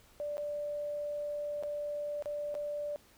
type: tone with dropouts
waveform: sine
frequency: 587.3 Hz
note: D5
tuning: in tune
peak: -34 dBFS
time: 0.2-2.96 s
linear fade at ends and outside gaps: 0 ms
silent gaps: 0.37-0.38 / 1.626-1.635 / 2.224-2.258 / 2.543-2.551 s
effects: pink hiss -62 dBFS RMS until 3.17 s